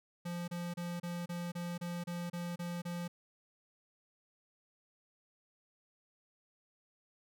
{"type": "tone bursts", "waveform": "square", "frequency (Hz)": 173.8, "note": "F3", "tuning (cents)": -8, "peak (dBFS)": -38, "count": 11, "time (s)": [0.25, 3.08], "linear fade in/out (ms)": 10, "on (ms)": 230, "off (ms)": 30, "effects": []}